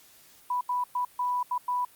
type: tone bursts at uneven times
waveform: sine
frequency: 987.8 Hz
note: B5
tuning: in tune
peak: -25 dBFS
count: 6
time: 0.5-0.61 / 0.69-0.84 / 0.95-1.05 / 1.19-1.43 / 1.51-1.58 / 1.68-1.85 s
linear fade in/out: 5 ms
effects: white hiss -56 dBFS RMS until 1.95 s + Opus 48 kbps